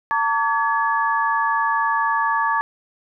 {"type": "tone cluster", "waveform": "sine", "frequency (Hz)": [900, 1144, 1696], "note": ["A5", "D6", "G#6"], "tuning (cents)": [39, -46, 36], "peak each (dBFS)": [-21, -21, -23], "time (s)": [0.11, 2.61], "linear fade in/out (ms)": 0, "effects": []}